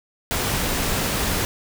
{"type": "noise", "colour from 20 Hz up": "pink", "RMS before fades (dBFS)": -23, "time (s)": [0.31, 1.45], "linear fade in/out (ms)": 0, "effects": []}